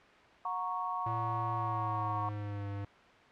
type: chord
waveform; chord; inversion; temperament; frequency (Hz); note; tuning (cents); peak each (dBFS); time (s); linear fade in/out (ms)
sine; F# major; none; equal with one note detuned; 729 / 932.3 / 1108.7; F#5 / A#5 / C#6; -26 / 0 / 0; -39 / -38 / -35; 0.45-2.29; 2
type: tone with pitch glide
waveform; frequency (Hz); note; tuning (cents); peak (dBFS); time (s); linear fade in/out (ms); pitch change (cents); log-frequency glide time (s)
square; 113.5 to 100.53; A#2 to G2; -46 to +44; -37; 1.06-2.85; 5; -210; 1.55-2.68
effects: white hiss -57 dBFS RMS until 3.31 s + low-pass 2000 Hz 12 dB/octave